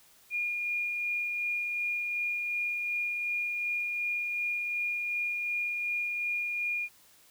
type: tone with tremolo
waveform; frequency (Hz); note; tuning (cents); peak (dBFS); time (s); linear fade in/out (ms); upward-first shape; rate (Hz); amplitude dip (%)
sine; 2426; D#7; -44; -28; 0.3-6.89; 50; sine; 2.7; 25
effects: white hiss -60 dBFS RMS until 7.3 s